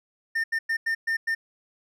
triangle tone bursts at uneven times, 1810 Hz, A6, 48 cents sharp, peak -21 dBFS, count 6, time 0.35-0.44 / 0.52-0.59 / 0.69-0.77 / 0.86-0.95 / 1.07-1.17 / 1.27-1.35 s, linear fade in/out 10 ms, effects none

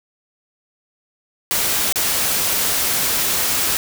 white noise with dropouts, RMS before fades -19 dBFS, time 1.51-3.77 s, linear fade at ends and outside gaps 0 ms, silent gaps 1.925-1.958 s, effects none

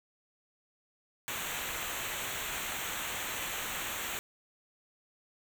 pink noise with comb filter, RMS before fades -37 dBFS, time 1.28-4.19 s, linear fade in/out 0 ms, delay 0.2 ms, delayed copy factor -0.8, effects none

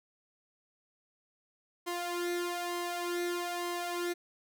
sawtooth tone with flanger, 350 Hz, F4, 4 cents sharp, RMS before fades -35 dBFS, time 1.86-4.14 s, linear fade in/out 20 ms, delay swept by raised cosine 0.96 to 2.36 ms, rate 1.1 Hz, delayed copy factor +0.7, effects none

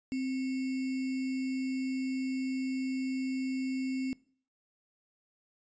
sine tone with sample-and-hold, 261.6 Hz, C4, in tune, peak -30 dBFS, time 0.12-4.13 s, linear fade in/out 0 ms, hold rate 2450 Hz, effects noise-tail reverb RT60 0.5 s tail -22 dB re dry + resampled to 16000 Hz

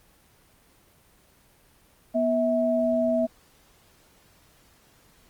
sine tone pair together, 243.5 / 650 Hz, B3 / E5, -24 / -24 cents, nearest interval octave + perfect fourth, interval 1700 cents, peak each -25 / -22 dBFS, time 2.14-3.27 s, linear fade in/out 20 ms, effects pink hiss -59 dBFS RMS until 5.29 s + Opus 24 kbps

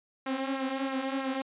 sawtooth tone with flanger, 267.4 Hz, C4, 38 cents sharp, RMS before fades -32 dBFS, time 0.26-1.42 s, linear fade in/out 5 ms, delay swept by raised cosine 0.25 to 4.55 ms, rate 3.1 Hz, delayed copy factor -0.6, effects resampled to 8000 Hz

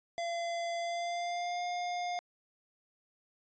square tone with pitch glide, 683 to 709.5 Hz, F5 to F5, -39 to +27 cents, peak -34 dBFS, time 0.18-2.19 s, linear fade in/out 0 ms, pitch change +66 cents, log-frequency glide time 0.78-1.64 s, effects resampled to 16000 Hz

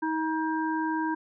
harmonic tone, 317.3 Hz, D#4, 34 cents sharp, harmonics 1 / 3 / 5, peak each -28 / -30 / -35 dBFS, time 0.02-1.15 s, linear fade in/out 10 ms, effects none

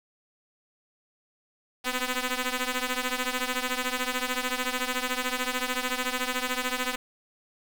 5% pulse ring-modulated tone, 252.6 Hz, B3, 39 cents sharp, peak -13 dBFS, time 1.84-6.96 s, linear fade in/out 10 ms, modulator 751 Hz, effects none

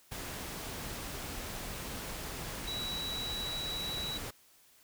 sine tone in noise, 3911 Hz, B7, 18 cents flat, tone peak -36 dBFS, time 2.67-4.18 s, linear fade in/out 10 ms, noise pink, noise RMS -41 dBFS, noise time 0.11-4.31 s, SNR +2 dB, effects white hiss -63 dBFS RMS until 4.83 s

